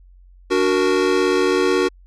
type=chord; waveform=square; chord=D augmented; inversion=none; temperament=equal with one note detuned; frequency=291.8 / 370 / 466.2 Hz; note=D4 / F#4 / A#4; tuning=-11 / 0 / 0 cents; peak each=-23 / -18 / -21 dBFS; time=0.5-1.89 s; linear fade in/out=20 ms; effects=added 45 Hz sine -44 dBFS peak until 2.06 s + low-pass 6000 Hz 12 dB/octave